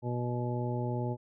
harmonic tone, 121.9 Hz, B2, 22 cents flat, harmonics 1 / 2 / 3 / 4 / 5 / 7, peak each -32 / -38 / -38 / -42 / -42 / -41 dBFS, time 0.02-1.17 s, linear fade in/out 50 ms, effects none

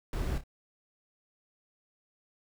brown noise with echo, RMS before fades -32 dBFS, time 0.13-0.38 s, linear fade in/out 2 ms, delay 29 ms, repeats 2, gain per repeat -10 dB, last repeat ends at 0.438 s, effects none

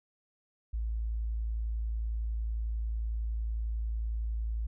sine tone, 55.5 Hz, A1, 16 cents sharp, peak -30 dBFS, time 0.73-4.67 s, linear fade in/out 10 ms, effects none

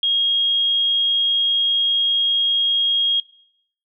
sine tone, 3265 Hz, G#7, 30 cents flat, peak -16 dBFS, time 0.03-3.2 s, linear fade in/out 2 ms, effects noise-tail reverb RT60 0.7 s tail -22 dB re dry

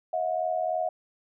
sine tone pair together, 637.9 / 721 Hz, D#5 / F#5, +43 / -45 cents, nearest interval major second, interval 212 cents, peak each -28 dBFS, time 0.13-0.89 s, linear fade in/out 5 ms, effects none

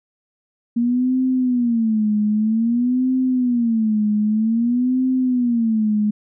sine tone with vibrato, 233.1 Hz, A#3, in tune, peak -15 dBFS, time 0.76-6.11 s, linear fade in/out 10 ms, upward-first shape sine, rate 0.52 Hz, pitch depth 180 cents each way, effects none

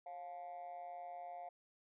sine tone with amplitude modulation, 705 Hz, F5, 16 cents sharp, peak -40 dBFS, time 0.06-1.49 s, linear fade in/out 5 ms, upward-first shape sine, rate 162 Hz, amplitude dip 85%, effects tanh soft clip ceiling -42 dBFS

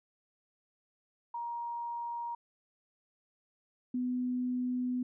sine tone pair in turn, 943 / 249.8 Hz, A#5 / B3, +20 / +20 cents, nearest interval octave + major seventh, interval 2300 cents, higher first, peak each -35 / -30 dBFS, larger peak second, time 1.34-2.35 / 3.94-5.03 s, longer second, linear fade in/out 5 ms, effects none

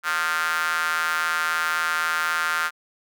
square tone with high-pass filter, 81.9 Hz, E2, 11 cents flat, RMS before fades -24 dBFS, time 0.03-2.71 s, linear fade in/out 50 ms, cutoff 1400 Hz, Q 5, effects none

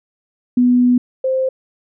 sine tone pair in turn, 246.9 / 523.2 Hz, B3 / C5, 0 / 0 cents, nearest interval octave + minor second, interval 1300 cents, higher second, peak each -9 / -14 dBFS, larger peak first, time 0.57-0.98 / 1.24-1.49 s, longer first, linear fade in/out 5 ms, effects none

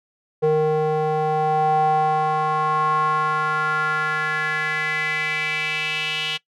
square tone with band-pass filter sweep, 154.6 Hz, D#3, 11 cents flat, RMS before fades -21 dBFS, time 0.42-6.38 s, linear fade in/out 20 ms, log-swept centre 510 to 3000 Hz, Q 4.7, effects noise-tail reverb RT60 0.1 s tail -20 dB re dry

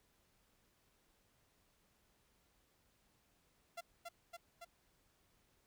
sawtooth tone with echo, 685 Hz, F5, 34 cents flat, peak -40 dBFS, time 3.77-3.81 s, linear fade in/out 10 ms, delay 280 ms, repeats 3, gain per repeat -2 dB, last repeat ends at 4.65 s, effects pink hiss -75 dBFS RMS until 5.66 s

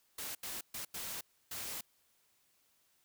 white noise bursts at uneven times, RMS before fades -42 dBFS, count 5, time 0.18-0.35 / 0.43-0.61 / 0.74-0.85 / 0.94-1.21 / 1.51-1.81 s, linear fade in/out 5 ms, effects white hiss -73 dBFS RMS until 3.04 s

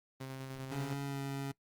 sawtooth tone with tremolo, 132.9 Hz, C3, 27 cents sharp, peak -36 dBFS, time 0.2-0.94 s, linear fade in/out 10 ms, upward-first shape square, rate 10 Hz, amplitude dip 25%
25% pulse tone with pitch glide, 140 to 137.91 Hz, C#3 to C#3, +18 to -9 cents, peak -33 dBFS, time 0.71-1.52 s, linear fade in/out 10 ms, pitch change -27 cents, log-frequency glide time 1.04-1.22 s
effects noise-tail reverb RT60 0.1 s tail -22 dB re dry + Opus 32 kbps

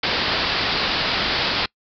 white low-pass noise, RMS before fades -22 dBFS, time 0.03-1.66 s, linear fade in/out 5 ms, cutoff 5000 Hz, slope 96 dB/octave, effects noise-tail reverb RT60 0.1 s tail -25 dB re dry

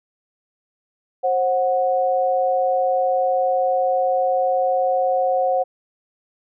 sine tone pair together, 531.9 / 736 Hz, C5 / F#5, +28 / -9 cents, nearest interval tritone, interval 563 cents, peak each -19 dBFS, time 1.23-5.64 s, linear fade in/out 20 ms, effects none

